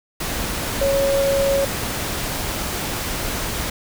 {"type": "tone in noise", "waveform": "sine", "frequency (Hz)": 552, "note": "C#5", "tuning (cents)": -7, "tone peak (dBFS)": -16, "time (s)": [0.81, 1.65], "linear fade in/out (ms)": 5, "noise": "pink", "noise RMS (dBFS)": -25, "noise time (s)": [0.2, 3.7], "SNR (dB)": 6, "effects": []}